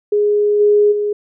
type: tone with level steps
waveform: sine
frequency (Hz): 415.1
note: G#4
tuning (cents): -1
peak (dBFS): -11 / -8 / -15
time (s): 0.12-1.13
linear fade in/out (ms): 5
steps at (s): 0.59 / 0.91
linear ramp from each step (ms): 20
effects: none

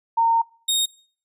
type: tone pair in turn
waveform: sine / sawtooth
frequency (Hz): 917 / 3718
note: A#5 / A#7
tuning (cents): -29 / -5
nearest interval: 2 octaves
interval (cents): 2424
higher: second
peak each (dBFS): -15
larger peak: neither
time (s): 0.17-0.42 / 0.68-0.86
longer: first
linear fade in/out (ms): 10
effects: noise-tail reverb RT60 0.5 s tail -24 dB re dry + resampled to 32000 Hz

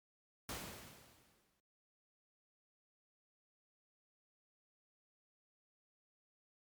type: noise with exponential decay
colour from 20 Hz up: pink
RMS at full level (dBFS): -42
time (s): 0.49-1.6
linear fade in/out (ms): 1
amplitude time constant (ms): 240
effects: high-pass 60 Hz 12 dB/octave + MP3 96 kbps

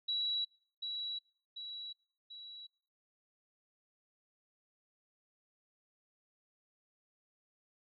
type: tone with echo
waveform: sine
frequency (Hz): 3908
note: B7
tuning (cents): -19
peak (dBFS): -32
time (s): 0.08-0.45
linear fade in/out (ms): 10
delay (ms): 740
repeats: 3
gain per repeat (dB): -5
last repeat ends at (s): 2.67
effects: noise-tail reverb RT60 0.5 s tail -23 dB re dry

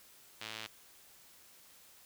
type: tone with band-pass filter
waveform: sawtooth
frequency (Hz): 109.9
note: A2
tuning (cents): -2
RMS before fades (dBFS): -45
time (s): 0.41-0.67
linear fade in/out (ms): 5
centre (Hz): 3300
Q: 1.4
effects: white hiss -60 dBFS RMS until 2.05 s

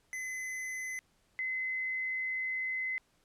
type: tone pair in turn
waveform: square / sine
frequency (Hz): 2033 / 2044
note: B6 / C7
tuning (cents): +50 / -41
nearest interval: unison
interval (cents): 9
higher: second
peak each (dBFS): -37 / -32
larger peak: second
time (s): 0.13-0.99 / 1.39-2.98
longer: second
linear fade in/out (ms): 0
effects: pink hiss -71 dBFS RMS until 3.24 s + low-pass 11000 Hz 12 dB/octave

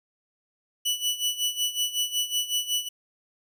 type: tone with tremolo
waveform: sawtooth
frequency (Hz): 2960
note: F#7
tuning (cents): 0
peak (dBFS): -19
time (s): 0.85-2.89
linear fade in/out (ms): 10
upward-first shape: sine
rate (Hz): 5.4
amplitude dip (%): 80
effects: none

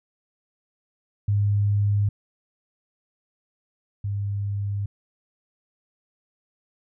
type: tone pair in turn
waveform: sine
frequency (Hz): 102.2 / 100.91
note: G#2 / G#2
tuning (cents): -27 / -49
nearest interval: unison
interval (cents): 22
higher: first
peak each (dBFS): -18 / -24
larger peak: first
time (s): 1.28-2.09 / 4.04-4.86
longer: second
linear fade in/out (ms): 5
effects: none

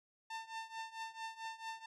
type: tone with tremolo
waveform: sawtooth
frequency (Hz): 897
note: A5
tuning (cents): +33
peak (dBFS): -36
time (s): 0.3-1.86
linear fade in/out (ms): 5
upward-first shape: triangle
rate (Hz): 4.5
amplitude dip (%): 90
effects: low-pass 6000 Hz 12 dB/octave

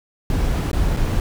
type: noise with dropouts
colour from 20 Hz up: brown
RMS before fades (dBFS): -19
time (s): 0.3-1.2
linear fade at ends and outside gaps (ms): 1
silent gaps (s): 0.715-0.731 / 0.965-0.97
effects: none

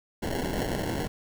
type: noise with sample-and-hold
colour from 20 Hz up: white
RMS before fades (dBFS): -30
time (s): 0.22-1.08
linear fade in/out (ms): 10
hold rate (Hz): 1225
effects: none

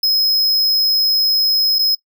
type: tone with dropouts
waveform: square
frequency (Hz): 5120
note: D#8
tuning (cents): +49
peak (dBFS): -13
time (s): 0.03-1.95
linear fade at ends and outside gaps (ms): 5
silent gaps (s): 1.786-1.791
effects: noise-tail reverb RT60 0.1 s tail -20 dB re dry

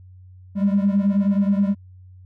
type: beating tone pair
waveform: triangle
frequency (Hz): 197 / 206.4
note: G3 / G#3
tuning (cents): +9 / -10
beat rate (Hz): 9.4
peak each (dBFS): -14 / -18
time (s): 0.55-1.75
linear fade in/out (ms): 50
effects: tanh soft clip ceiling -11 dBFS + added 92 Hz sine -42 dBFS peak until 2.25 s

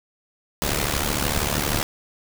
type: noise with amplitude modulation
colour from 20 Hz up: pink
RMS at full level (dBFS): -20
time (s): 0.62-1.83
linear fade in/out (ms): 0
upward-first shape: sine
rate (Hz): 73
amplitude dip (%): 80
effects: none

